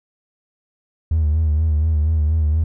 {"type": "tone with vibrato", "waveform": "triangle", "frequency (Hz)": 77.78, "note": "D#2", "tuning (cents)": 0, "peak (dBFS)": -11, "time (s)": [1.11, 2.64], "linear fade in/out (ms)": 5, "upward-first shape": "sine", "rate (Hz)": 4.2, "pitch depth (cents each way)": 63, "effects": ["tanh soft clip ceiling -10 dBFS"]}